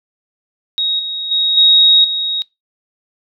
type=tone with level steps; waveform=sine; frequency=3775 Hz; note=A#7; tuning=21 cents sharp; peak=-14 / -20 / -12 / -6 / -16 dBFS; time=0.78-2.42 s; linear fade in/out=0 ms; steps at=0.99 / 1.31 / 1.57 / 2.04 s; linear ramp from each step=5 ms; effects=noise-tail reverb RT60 0.2 s tail -22 dB re dry